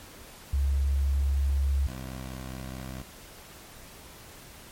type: tone pair in turn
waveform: sine / 15% pulse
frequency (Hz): 69 / 64.66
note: C#2 / C2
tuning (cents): -7 / -20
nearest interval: minor second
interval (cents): 113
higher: first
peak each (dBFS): -22 / -30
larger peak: first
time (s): 0.53-1.87 / 1.87-3.02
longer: first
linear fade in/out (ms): 5
effects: pink hiss -48 dBFS RMS until 4.71 s + MP3 64 kbps